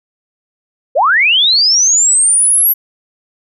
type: linear sweep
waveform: sine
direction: up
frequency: 459.2 to 11840 Hz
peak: -7 dBFS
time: 0.95-2.74 s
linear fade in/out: 20 ms
effects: none